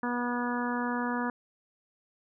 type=harmonic tone; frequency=243 Hz; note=B3; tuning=28 cents flat; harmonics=1 / 2 / 3 / 4 / 5 / 6 / 7; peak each=-31 / -38 / -40 / -35 / -39 / -39 / -39 dBFS; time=0.03-1.3 s; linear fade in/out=2 ms; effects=none